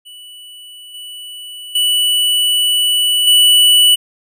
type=tone with level steps; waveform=square; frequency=2960 Hz; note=F#7; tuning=in tune; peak=-34 / -29 / -12 / -7 dBFS; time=0.05-3.96 s; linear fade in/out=20 ms; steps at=0.94 / 1.75 / 3.27 s; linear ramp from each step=5 ms; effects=none